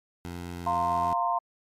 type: tone with pitch glide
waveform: 15% pulse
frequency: 87.31 to 86.21 Hz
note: F2 to F2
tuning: 0 to -22 cents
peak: -29 dBFS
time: 0.25-1.13 s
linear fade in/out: 0 ms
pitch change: -22 cents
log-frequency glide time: 0.56-0.75 s
type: chord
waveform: sine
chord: F suspended fourth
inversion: none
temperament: equal with one note detuned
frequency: 698.5 / 920 / 1046.5 Hz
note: F5 / Bb5 / C6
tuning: 0 / -23 / 0 cents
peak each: -28 dBFS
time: 0.66-1.39 s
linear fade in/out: 10 ms
effects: MP3 64 kbps